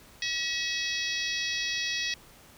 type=harmonic tone with a mistuned harmonic; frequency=642 Hz; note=E5; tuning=46 cents flat; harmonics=3 / 4 / 5 / 6 / 7 / 8 / 9; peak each=-34 / -35 / -36 / -37 / -37 / -38 / -39 dBFS; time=0.22-2.14 s; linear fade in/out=2 ms; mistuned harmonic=5; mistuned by=+58 cents; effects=pink hiss -54 dBFS RMS until 2.57 s